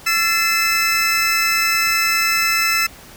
square tone cluster, 1340 / 1750 / 2067 / 2614 / 5280 Hz, E6 / A6 / C7 / E7 / E8, +28 / -10 / -22 / -15 / +2 cents, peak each -22 / -26 / -23 / -20 / -23 dBFS, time 0.06-2.87 s, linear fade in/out 10 ms, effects pink hiss -41 dBFS RMS until 3.16 s

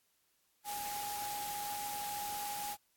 sine tone in noise, 823 Hz, G#5, 16 cents flat, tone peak -39 dBFS, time 0.64-2.77 s, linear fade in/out 50 ms, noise white, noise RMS -43 dBFS, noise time 0.64-2.77 s, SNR +1 dB, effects white hiss -75 dBFS RMS until 2.96 s + AAC 64 kbps

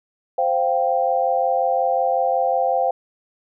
sine chord, C suspended fourth, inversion none, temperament equal, 523.3 / 698.5 / 784 Hz, C5 / F5 / G5, 0 / 0 / 0 cents, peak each -21 dBFS, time 0.38-2.91 s, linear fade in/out 5 ms, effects none

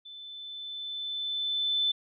sine tone with level ramp, 3520 Hz, A7, in tune, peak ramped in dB -43 to -23 dBFS, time 0.05-1.92 s, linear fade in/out 10 ms, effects none

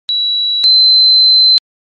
sine tone pair in turn, 3917 / 4075 Hz, B7 / C8, -15 / -47 cents, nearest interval minor second, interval 68 cents, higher second, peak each -11 / -4 dBFS, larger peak second, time 0.09-0.64 / 0.64-1.58 s, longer second, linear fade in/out 0 ms, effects MP3 48 kbps

